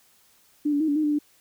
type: tone with pitch steps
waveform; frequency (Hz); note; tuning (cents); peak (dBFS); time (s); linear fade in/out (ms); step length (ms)
sine; 296.1 / 287.6 / 315.2 / 287.9 / 308.7 / 296.7 / 294.9; D4 / D4 / D#4 / D4 / D#4 / D4 / D4; +14 / -36 / +23 / -34 / -14 / +18 / +7; -20; 0.65-1.189; 10; 77
effects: white hiss -60 dBFS RMS until 1.4 s